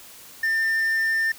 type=tone; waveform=triangle; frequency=1797 Hz; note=A6; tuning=36 cents sharp; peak=-18 dBFS; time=0.43-1.32 s; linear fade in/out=5 ms; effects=white hiss -45 dBFS RMS until 1.38 s